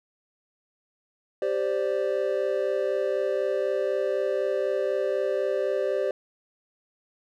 triangle chord, G suspended fourth, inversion none, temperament equal, 392 / 523.3 / 587.3 Hz, G4 / C5 / D5, 0 / 0 / 0 cents, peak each -26 dBFS, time 1.42-6.11 s, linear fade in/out 2 ms, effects none

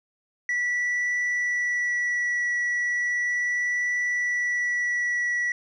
sine tone with vibrato, 1951 Hz, B6, 22 cents flat, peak -20 dBFS, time 0.49-5.52 s, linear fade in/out 2 ms, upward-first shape triangle, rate 0.36 Hz, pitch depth 10 cents each way, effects tanh soft clip ceiling -22 dBFS

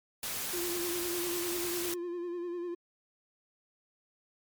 white noise, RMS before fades -36 dBFS, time 0.23-1.94 s, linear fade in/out 2 ms
triangle tone with vibrato, 349.2 Hz, F4, in tune, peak -32 dBFS, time 0.53-2.75 s, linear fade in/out 10 ms, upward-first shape sine, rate 10 Hz, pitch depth 40 cents each way
effects MP3 96 kbps

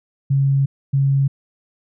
sine tone bursts at uneven times, 137.5 Hz, C#3, 14 cents flat, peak -13 dBFS, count 2, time 0.3-0.66 / 0.93-1.28 s, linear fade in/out 10 ms, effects none

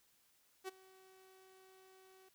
sawtooth tone with ADSR envelope, 378.3 Hz, F#4, 38 cents sharp, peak -36 dBFS, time 0.64-2.29 s, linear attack 42 ms, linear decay 16 ms, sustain -22 dB, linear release 7 ms, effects white hiss -73 dBFS RMS until 2.34 s

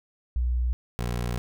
sine / 20% pulse tone pair in turn, 61 / 59.81 Hz, B1 / A#1, -21 / +45 cents, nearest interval unison, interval 34 cents, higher first, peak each -22 dBFS, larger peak neither, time 0.36-0.73 / 0.99-1.38 s, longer second, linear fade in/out 0 ms, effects none

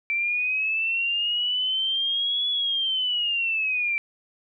sine linear two-way sweep, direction up then down, 2332 to 3409 to 2332 Hz, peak -22 dBFS, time 0.1-3.98 s, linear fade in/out 0 ms, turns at 2.49 s, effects none

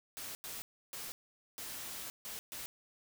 white noise bursts at uneven times, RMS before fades -44 dBFS, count 6, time 0.17-0.35 / 0.44-0.62 / 0.93-1.12 / 1.58-2.1 / 2.25-2.39 / 2.52-2.66 s, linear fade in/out 0 ms, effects none

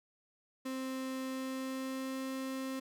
35% pulse tone with pitch glide, 262.1 to 264.4 Hz, C4 to C4, +3 to +18 cents, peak -35 dBFS, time 0.65-2.8 s, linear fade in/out 10 ms, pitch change +15 cents, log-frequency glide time 1.27-2.25 s, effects none

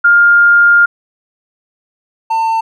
sine / triangle tone pair in turn, 1407 / 898.4 Hz, F6 / A5, +12 / +36 cents, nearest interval minor sixth, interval 776 cents, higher first, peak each -4 / -9 dBFS, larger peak first, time 0.04-0.86 / 2.3-2.61 s, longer first, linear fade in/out 10 ms, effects none

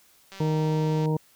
click train, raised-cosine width 0.2 ms, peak -26 dBFS, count 144, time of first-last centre 0.32-1.057 s, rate 194 Hz
harmonic tone, 155.56 Hz, D#3, in tune, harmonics 1 / 2 / 3 / 4 / 5 / 6, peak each -23 / -31 / -29 / -41 / -44 / -35 dBFS, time 0.4-1.17 s, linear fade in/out 5 ms
effects white hiss -59 dBFS RMS until 1.35 s

